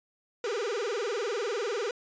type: tone with vibrato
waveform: 45% pulse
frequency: 440 Hz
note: A4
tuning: in tune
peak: -29 dBFS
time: 0.44-1.91 s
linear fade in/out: 2 ms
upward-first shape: sine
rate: 20 Hz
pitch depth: 210 cents each way
effects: resampled to 16000 Hz